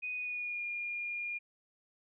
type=tone with pitch glide; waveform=sine; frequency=2489 to 2417 Hz; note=D#7 to D7; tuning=0 to +49 cents; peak=-35 dBFS; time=0.02-1.39 s; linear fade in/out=20 ms; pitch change=-51 cents; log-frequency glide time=0.14-0.64 s; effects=none